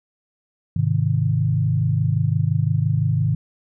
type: chord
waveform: sine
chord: Ab major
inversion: none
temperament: equal with one note detuned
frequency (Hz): 103.83 / 129.98 / 155.56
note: Ab2 / C3 / Eb3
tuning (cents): 0 / -11 / 0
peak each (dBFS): -21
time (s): 0.76-3.35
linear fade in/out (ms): 5
effects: none